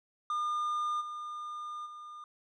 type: tone with level steps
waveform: triangle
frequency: 1210 Hz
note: D#6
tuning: 49 cents flat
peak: -28 / -36 / -42 dBFS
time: 0.3-2.24 s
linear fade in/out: 2 ms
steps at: 1 / 1.85 s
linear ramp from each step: 20 ms
effects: resampled to 22050 Hz